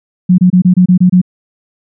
sine tone bursts, 181.4 Hz, F#3, 34 cents flat, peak -3 dBFS, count 8, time 0.29-1.216 s, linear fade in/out 10 ms, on 93 ms, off 26 ms, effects none

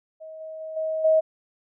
sine tone with level steps, 634 Hz, D#5, 32 cents sharp, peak -37 / -34 / -32 / -24 / -15 dBFS, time 0.2-1.21 s, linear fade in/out 20 ms, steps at 0.4 / 0.6 / 0.76 / 1.04 s, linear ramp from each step 10 ms, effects none

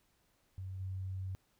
sine tone with level steps, 94.4 Hz, F#2, 35 cents sharp, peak -40 / -37 dBFS, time 0.58-1.35 s, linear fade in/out 0 ms, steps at 0.79 s, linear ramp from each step 20 ms, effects pink hiss -74 dBFS RMS until 1.59 s

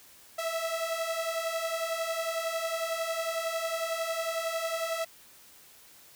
sawtooth beating tone pair, 650 / 661 Hz, E5 / E5, -24 / +5 cents, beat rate 11 Hz, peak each -31 / -28 dBFS, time 0.38-5.05 s, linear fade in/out 10 ms, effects white hiss -55 dBFS RMS until 6.15 s

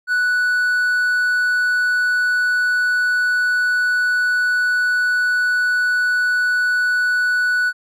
triangle tone, 1480 Hz, F#6, in tune, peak -13 dBFS, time 0.07-7.73 s, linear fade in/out 50 ms, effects none

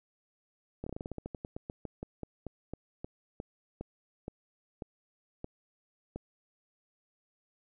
slowing click train, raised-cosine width 2 ms, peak -25 dBFS, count 26, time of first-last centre 0.84-6.16 s, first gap 25 ms, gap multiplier 1.15, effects none

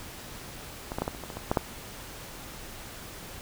clicks, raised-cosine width 1 ms, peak -19 / -16 / -13 / -15 / -28 / -23 / -24 / -21 / -10 / -8 dBFS, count 10, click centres 0.919 / 0.985 / 1.02 / 1.079 / 1.149 / 1.237 / 1.302 / 1.37 / 1.515 / 1.572 s, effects pink hiss -43 dBFS RMS until 3.41 s

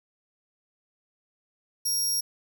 20% pulse tone, 5600 Hz, F8, 4 cents sharp, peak -19 dBFS, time 1.85-2.21 s, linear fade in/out 10 ms, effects 10-bit

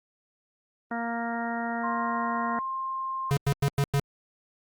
harmonic tone, 233.1 Hz, A#3, in tune, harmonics 1 / 2 / 3 / 4 / 5 / 6 / 7 / 8, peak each -32 / -41 / -33 / -37 / -46 / -37 / -46 / -38 dBFS, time 0.91-2.59 s, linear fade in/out 2 ms
sine tone, 1058 Hz, C6, 19 cents sharp, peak -29 dBFS, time 1.83-3.31 s, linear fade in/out 10 ms
square tone bursts, 140.7 Hz, C#3, 26 cents sharp, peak -22 dBFS, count 5, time 3.31-3.996 s, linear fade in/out 0 ms, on 58 ms, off 99 ms
effects Opus 24 kbps

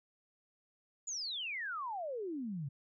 sine exponential sweep, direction down, 7080 to 130.81 Hz, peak -37 dBFS, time 1.07-2.69 s, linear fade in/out 10 ms, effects none

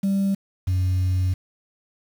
sine tone pair in turn, 196 / 92.21 Hz, G3 / F#2, 0 / -5 cents, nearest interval octave + minor second, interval 1305 cents, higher first, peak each -16 dBFS, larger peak neither, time 0.03-0.35 / 0.67-1.34 s, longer second, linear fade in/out 10 ms, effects tanh soft clip ceiling -17 dBFS + 7-bit

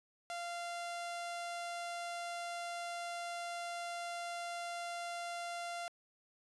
sawtooth tone, 692 Hz, F5, 16 cents flat, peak -36 dBFS, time 0.3-5.88 s, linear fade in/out 0 ms, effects resampled to 24000 Hz

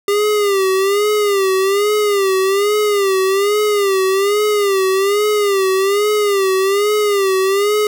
square tone with vibrato, 400.1 Hz, G4, 35 cents sharp, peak -13 dBFS, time 0.08-7.87 s, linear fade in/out 2 ms, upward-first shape sine, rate 1.2 Hz, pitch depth 96 cents each way, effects none

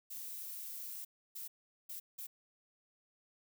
violet noise bursts at uneven times, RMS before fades -45 dBFS, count 4, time 0.1-1.05 / 1.35-1.48 / 1.89-2 / 2.18-2.27 s, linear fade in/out 10 ms, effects none

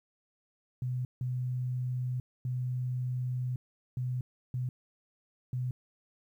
sine tone bursts at uneven times, 125.9 Hz, B2, 34 cents sharp, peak -30 dBFS, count 6, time 0.82-1.05 / 1.21-2.2 / 2.45-3.56 / 3.97-4.21 / 4.54-4.69 / 5.53-5.71 s, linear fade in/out 2 ms, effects 11-bit

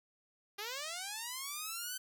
5% pulse linear sweep, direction up, 393.3 to 1542 Hz, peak -28 dBFS, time 0.58-1.98 s, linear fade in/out 10 ms, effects none

